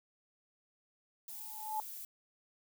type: noise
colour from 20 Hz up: violet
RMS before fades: -46 dBFS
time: 1.28-2.05 s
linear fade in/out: 2 ms
type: tone with exponential growth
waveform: sine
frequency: 862 Hz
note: A5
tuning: 36 cents flat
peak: -31 dBFS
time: 1.29-1.8 s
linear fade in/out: 1 ms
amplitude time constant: 110 ms
effects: none